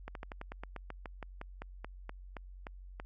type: slowing click train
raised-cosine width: 0.5 ms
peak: -27 dBFS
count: 18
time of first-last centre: 0.08-2.999 s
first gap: 72 ms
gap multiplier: 1.1
effects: added 46 Hz sine -47 dBFS peak until 3.05 s